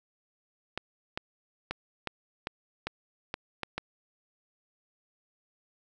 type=clicks; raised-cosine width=0.3 ms; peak=-16 dBFS; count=9; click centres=0.776 / 1.175 / 1.71 / 2.073 / 2.471 / 2.87 / 3.341 / 3.633 / 3.78 s; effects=none